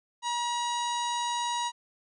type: harmonic tone with a mistuned harmonic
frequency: 957 Hz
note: A#5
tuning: 45 cents sharp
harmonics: 1 / 2 / 3 / 4 / 5 / 6 / 7 / 8 / 9 / 10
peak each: -29 / -41 / -40 / -37 / -48 / -46 / -40 / -53 / -54 / -49 dBFS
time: 0.22-1.72 s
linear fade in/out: 50 ms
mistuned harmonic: 8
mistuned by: +36 cents
effects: none